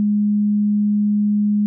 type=tone; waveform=sine; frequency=207.7 Hz; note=G#3; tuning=in tune; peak=-14 dBFS; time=0-1.66 s; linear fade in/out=0 ms; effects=none